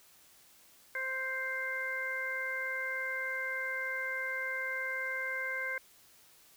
harmonic tone, 523.3 Hz, C5, in tune, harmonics 1 / 2 / 3 / 4, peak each -43 / -46 / -36 / -37 dBFS, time 0.95-5.78 s, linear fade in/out 2 ms, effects white hiss -61 dBFS RMS until 6.56 s

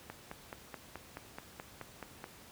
click train, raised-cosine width 0.5 ms, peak -27 dBFS, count 11, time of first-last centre 0.1-2.241 s, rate 4.67 Hz, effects pink hiss -55 dBFS RMS until 2.51 s + high-pass 60 Hz 12 dB/octave

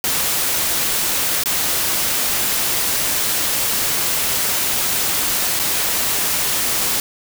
white noise with dropouts, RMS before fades -19 dBFS, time 0.04-7 s, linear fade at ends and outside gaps 1 ms, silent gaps 1.436-1.458 / 5.592-5.597 s, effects none

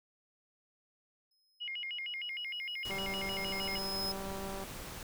45% pulse tone with exponential growth, 5120 Hz, D#8, 49 cents sharp, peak -34 dBFS, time 1.31-4.12 s, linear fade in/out 5 ms, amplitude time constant 610 ms
sine tone with vibrato, 2489 Hz, D#7, in tune, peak -37 dBFS, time 1.6-3.79 s, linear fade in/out 20 ms, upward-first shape square, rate 6.5 Hz, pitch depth 270 cents each way
pink noise, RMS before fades -45 dBFS, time 2.85-5.03 s, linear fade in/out 2 ms
click train, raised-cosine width 1 ms, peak -30 dBFS, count 338, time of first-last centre 2.9-4.637 s, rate 194 Hz
effects none

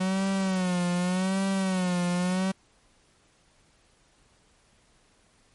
45% pulse tone with vibrato, 185 Hz, F#3, in tune, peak -24 dBFS, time 0-2.52 s, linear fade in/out 10 ms, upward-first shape sine, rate 0.85 Hz, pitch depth 84 cents each way
blue noise, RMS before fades -43 dBFS, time 0.65-2.36 s, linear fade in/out 2 ms
effects pink hiss -63 dBFS RMS until 5.54 s + MP3 48 kbps

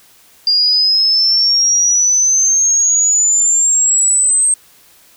sine exponential sweep, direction up, 4790 to 8372 Hz, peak -9 dBFS, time 0.47-4.54 s, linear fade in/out 2 ms, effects white hiss -47 dBFS RMS until 5.16 s

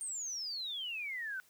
sine exponential sweep, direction down, 8870 to 1478 Hz, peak -37 dBFS, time 0.01-1.4 s, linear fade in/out 0 ms, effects white hiss -66 dBFS RMS until 1.49 s

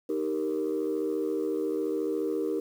sine chord, Eb major, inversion none, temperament equal, 311.1 / 392 / 466.2 Hz, Eb4 / G4 / Bb4, 0 / 0 / 0 cents, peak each -30 dBFS, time 0.09-2.6 s, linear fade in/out 5 ms, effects tanh soft clip ceiling -21 dBFS + 9-bit

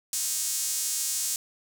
sawtooth tone with high-pass filter, 313 Hz, D#4, 10 cents sharp, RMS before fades -29 dBFS, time 0.13-1.36 s, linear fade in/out 2 ms, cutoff 7200 Hz, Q 1.6, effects none

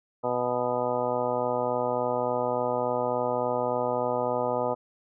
harmonic tone, 123.47 Hz, B2, in tune, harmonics 1 / 2 / 3 / 4 / 5 / 6 / 7 / 8 / 10, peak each -40 / -36 / -37 / -29 / -30 / -35 / -33 / -35 / -37 dBFS, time 0.23-4.75 s, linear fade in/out 20 ms, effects none

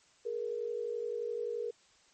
sine tone pair together, 421.3 / 472.9 Hz, G#4 / A#4, +25 / +25 cents, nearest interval major second, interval 200 cents, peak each -38 / -35 dBFS, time 0.25-1.71 s, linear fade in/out 10 ms, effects white hiss -65 dBFS RMS until 2.13 s + MP3 32 kbps

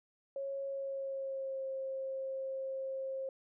sine tone with pitch glide, 549 to 533.4 Hz, C#5 to C5, -17 to +33 cents, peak -36 dBFS, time 0.36-3.29 s, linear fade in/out 2 ms, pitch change -50 cents, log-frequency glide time 0.66-1.65 s, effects none

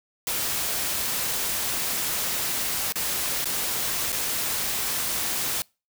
white noise with dropouts, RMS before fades -27 dBFS, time 0.27-5.62 s, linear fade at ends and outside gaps 1 ms, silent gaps 2.923-2.957 / 3.444-3.456 / 4.121-4.127 s, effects noise-tail reverb RT60 0.3 s tail -26 dB re dry

